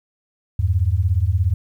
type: beating tone pair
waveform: sine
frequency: 82.41 / 99.41 Hz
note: E2 / G2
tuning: 0 / +25 cents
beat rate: 17 Hz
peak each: -18 dBFS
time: 0.59-1.54 s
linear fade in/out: 5 ms
effects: 9-bit